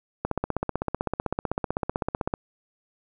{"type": "click train", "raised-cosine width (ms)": 1, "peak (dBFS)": -11, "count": 34, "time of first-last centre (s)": [0.25, 2.339], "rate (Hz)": 15.8, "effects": []}